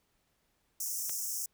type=high-pass noise; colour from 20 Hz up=pink; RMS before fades=-36 dBFS; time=0.8-1.46 s; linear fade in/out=5 ms; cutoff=5400 Hz; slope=96 dB/octave
type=click; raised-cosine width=0.2 ms; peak=-27 dBFS; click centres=1.095 s
effects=pink hiss -75 dBFS RMS until 1.53 s